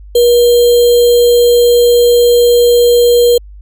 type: tone with sample-and-hold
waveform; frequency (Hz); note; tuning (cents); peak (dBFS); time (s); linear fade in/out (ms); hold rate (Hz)
sine; 479.3; A#4; +48; -4; 0.15-3.38; 5; 3675
effects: added 50 Hz sine -30 dBFS peak until 3.61 s